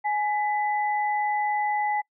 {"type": "tone pair together", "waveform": "sine", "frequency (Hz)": [838, 1995.8], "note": ["G#5", "B6"], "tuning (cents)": [15, 18], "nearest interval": "octave + minor third", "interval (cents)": 1503, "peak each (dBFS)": [-23, -31], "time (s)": [0.04, 2.02], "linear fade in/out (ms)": 20, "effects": ["noise-tail reverb RT60 0.1 s tail -24 dB re dry"]}